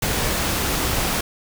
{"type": "noise", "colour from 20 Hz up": "pink", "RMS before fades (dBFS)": -22, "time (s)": [0.02, 1.21], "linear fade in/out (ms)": 5, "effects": []}